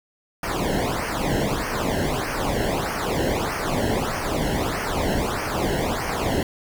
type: noise with flanger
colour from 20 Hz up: brown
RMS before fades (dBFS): -24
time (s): 0.43-6.43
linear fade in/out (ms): 2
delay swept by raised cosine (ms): 0.26 to 0.85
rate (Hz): 1.6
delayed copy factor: -0.9
effects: none